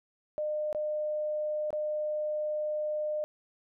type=tone with dropouts; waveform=sine; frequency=606 Hz; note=D#5; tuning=46 cents flat; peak=-29 dBFS; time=0.38-3.24 s; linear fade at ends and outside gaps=0 ms; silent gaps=0.728-0.748 / 1.705-1.729 s; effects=none